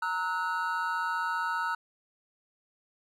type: tone cluster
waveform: triangle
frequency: 925 / 1295 / 1470 Hz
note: A#5 / E6 / F#6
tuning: -14 / -31 / -12 cents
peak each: -31 dBFS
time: 0.02-1.75 s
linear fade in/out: 5 ms
effects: none